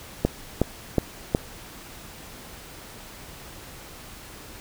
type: click train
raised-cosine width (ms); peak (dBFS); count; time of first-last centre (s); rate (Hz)
2; -5; 4; 0.25-1.349; 2.73
effects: pink hiss -43 dBFS RMS until 4.6 s